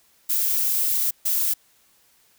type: noise bursts at uneven times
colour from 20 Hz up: violet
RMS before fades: -22 dBFS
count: 2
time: 0.29-1.11 / 1.25-1.54 s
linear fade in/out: 10 ms
effects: white hiss -60 dBFS RMS until 2.38 s